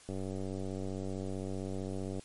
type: click train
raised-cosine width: 2 ms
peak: -26 dBFS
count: 202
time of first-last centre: 0.09-2.195 s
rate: 95.5 Hz
effects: white hiss -57 dBFS RMS until 2.24 s + MP3 48 kbps